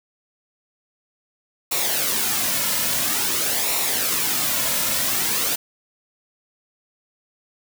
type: noise with flanger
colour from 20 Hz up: white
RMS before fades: -22 dBFS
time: 1.71-5.56 s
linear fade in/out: 10 ms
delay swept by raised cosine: 0.62 to 2.62 ms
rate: 0.49 Hz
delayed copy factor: -0.55
effects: none